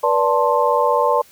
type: tone cluster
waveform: sine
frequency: 486.2 / 582 / 884 / 1052 Hz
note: B4 / D5 / A5 / C6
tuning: -27 / -16 / +8 / +9 cents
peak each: -19 dBFS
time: 0.03-1.22 s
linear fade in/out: 10 ms
effects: white hiss -49 dBFS RMS until 1.31 s